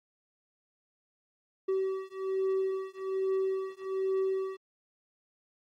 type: beating tone pair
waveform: triangle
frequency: 381.8 / 383 Hz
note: G4 / G4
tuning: -46 / -40 cents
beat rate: 1.2 Hz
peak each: -30 dBFS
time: 1.68-4.57 s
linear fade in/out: 10 ms
effects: AAC 48 kbps